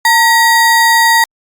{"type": "ring-modulated tone", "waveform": "square", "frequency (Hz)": 1412, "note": "F6", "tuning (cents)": 19, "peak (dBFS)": -4, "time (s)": [0.05, 1.24], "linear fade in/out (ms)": 2, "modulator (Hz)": 500, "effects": ["Opus 48 kbps"]}